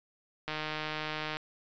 click train, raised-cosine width 0.3 ms, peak -19 dBFS, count 138, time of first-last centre 0.48-1.37 s, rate 154 Hz, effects resampled to 16000 Hz

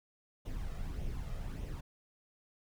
brown noise with flanger, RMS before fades -39 dBFS, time 0.45-1.81 s, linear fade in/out 10 ms, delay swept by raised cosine 0.32 to 1.62 ms, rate 1.7 Hz, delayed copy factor +0.55, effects none

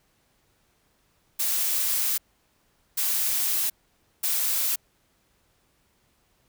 blue noise bursts at uneven times, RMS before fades -25 dBFS, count 3, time 1.39-2.18 / 2.97-3.7 / 4.23-4.76 s, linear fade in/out 10 ms, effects pink hiss -67 dBFS RMS until 6.48 s

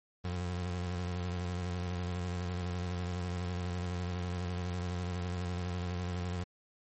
30% pulse tone with vibrato, 89.1 Hz, F2, 35 cents sharp, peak -31 dBFS, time 0.24-6.44 s, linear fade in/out 10 ms, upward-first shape square, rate 12 Hz, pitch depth 32 cents each way, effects MP3 32 kbps

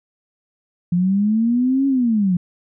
sine linear two-way sweep, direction up then down, 171.4 to 277.2 to 171.4 Hz, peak -14 dBFS, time 0.92-2.37 s, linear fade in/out 5 ms, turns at 1.87 s, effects none

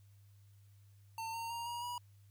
square tone with pitch steps, 902 / 918.3 / 934.9 / 951.8 / 969 Hz, A5 / A#5 / A#5 / A#5 / B5, +43 / -26 / +5 / +36 / -33 cents, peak -40 dBFS, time 1.18-1.98 s, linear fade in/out 2 ms, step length 160 ms, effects added 100 Hz sine -59 dBFS peak until 2.3 s + white hiss -75 dBFS RMS until 2.3 s

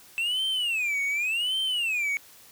triangle tone with vibrato, 2637 Hz, E7, in tune, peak -23 dBFS, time 0.18-2.17 s, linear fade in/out 0 ms, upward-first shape sine, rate 0.88 Hz, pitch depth 290 cents each way, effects white hiss -52 dBFS RMS until 2.51 s

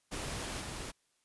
pink noise with level steps, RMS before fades -39 / -42 dBFS, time 0.11-0.92 s, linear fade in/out 20 ms, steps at 0.6 s, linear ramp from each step 20 ms, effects white hiss -75 dBFS RMS until 1.24 s + resampled to 24000 Hz

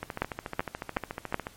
two click trains, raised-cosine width 0.5 ms, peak -10 / -18 dBFS, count 4 / 21, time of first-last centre 0.22-1.344 / 0.03-1.469 s, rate 2.67 / 13.9 Hz, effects pink hiss -54 dBFS RMS until 1.56 s + MP3 64 kbps

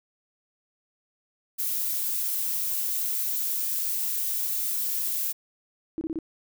violet noise, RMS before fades -28 dBFS, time 1.58-5.33 s, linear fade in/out 20 ms
sine tone bursts, 322.1 Hz, E4, 40 cents flat, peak -27 dBFS, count 4, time 5.98-6.188 s, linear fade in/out 0 ms, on 31 ms, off 28 ms
effects none

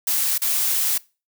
blue noise with dropouts, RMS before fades -21 dBFS, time 0.07-0.98 s, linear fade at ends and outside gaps 5 ms, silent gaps 0.38-0.417 s, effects noise-tail reverb RT60 0.3 s tail -22 dB re dry

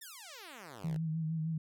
5% pulse exponential sweep, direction down, 1875 to 51.91 Hz, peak -36 dBFS, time 0.01-0.98 s, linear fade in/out 10 ms
sine tone with vibrato, 160 Hz, D#3, 49 cents sharp, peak -32 dBFS, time 0.84-1.58 s, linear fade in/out 5 ms, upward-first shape sine, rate 6.5 Hz, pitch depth 41 cents each way
effects none

